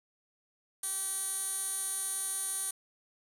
15% pulse tone with band-pass filter, 384.2 Hz, G4, 35 cents flat, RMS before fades -35 dBFS, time 0.83-2.71 s, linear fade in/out 5 ms, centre 9900 Hz, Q 8.7, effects none

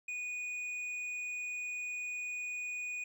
sine tone with hard clipping, 2468 Hz, D#7, 15 cents flat, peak -38 dBFS, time 0.08-3.04 s, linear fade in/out 5 ms, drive 5 dB, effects none

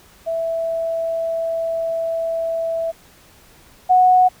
sine tone pair in turn, 659.3 / 735.4 Hz, E5 / F#5, 0 / -11 cents, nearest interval major second, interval 189 cents, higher second, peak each -19 / -9 dBFS, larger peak second, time 0.26-2.92 / 3.89-4.29 s, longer first, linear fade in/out 20 ms, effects pink hiss -49 dBFS RMS until 4.4 s

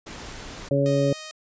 pink noise, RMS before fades -38 dBFS, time 0.06-0.69 s, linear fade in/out 10 ms
harmonic tone, 140 Hz, C#3, 18 cents sharp, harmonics 1 / 2 / 3 / 4, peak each -23 / -25 / -27 / -22 dBFS, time 0.71-1.13 s, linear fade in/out 2 ms
5% pulse tone, 622.3 Hz, D#5, in tune, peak -25 dBFS, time 0.86-1.31 s, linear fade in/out 0 ms
effects resampled to 16000 Hz

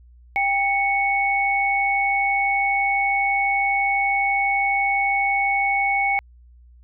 sine tone pair together, 794.3 / 2217 Hz, G5 / C#7, +23 / 0 cents, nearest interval octave + tritone, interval 1777 cents, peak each -21 / -20 dBFS, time 0.36-6.19 s, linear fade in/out 0 ms, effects added 60 Hz sine -46 dBFS peak until 6.83 s

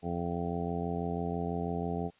harmonic tone, 86.1 Hz, F2, 24 cents flat, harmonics 1 / 2 / 3 / 4 / 5 / 6 / 7 / 8 / 9, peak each -40 / -35 / -39 / -43 / -38 / -49 / -49 / -41 / -41 dBFS, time 0.02-2.11 s, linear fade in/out 50 ms, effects white hiss -65 dBFS RMS until 2.19 s + resampled to 8000 Hz

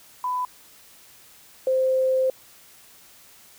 sine tone pair in turn, 999 / 521.3 Hz, B5 / C5, +20 / -6 cents, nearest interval major seventh, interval 1126 cents, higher first, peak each -23 / -18 dBFS, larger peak second, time 0.24-0.45 / 1.67-2.3 s, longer second, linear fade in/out 2 ms, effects white hiss -51 dBFS RMS until 3.58 s

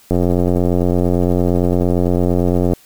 click train, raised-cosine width 2 ms, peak -3 dBFS, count 234, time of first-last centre 0.11-2.734 s, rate 88.8 Hz, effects white hiss -48 dBFS RMS until 2.85 s

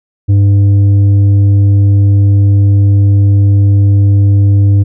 triangle tone with tanh clipping, 100 Hz, G2, 35 cents sharp, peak -5 dBFS, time 0.28-4.84 s, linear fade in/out 20 ms, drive 10 dB, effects none

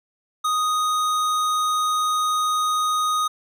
sine tone with hard clipping, 1244.5 Hz, D#6, in tune, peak -21 dBFS, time 0.44-3.28 s, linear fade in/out 10 ms, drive 16 dB, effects none

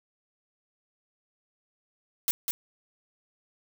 blue noise with echo, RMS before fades -25 dBFS, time 2.28-2.31 s, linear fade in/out 0 ms, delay 200 ms, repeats 1, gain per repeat -4 dB, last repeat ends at 2.51 s, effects none

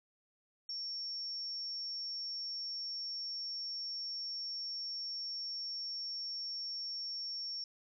sine tone, 5480 Hz, F8, 34 cents flat, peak -38 dBFS, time 0.69-7.64 s, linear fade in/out 2 ms, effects none

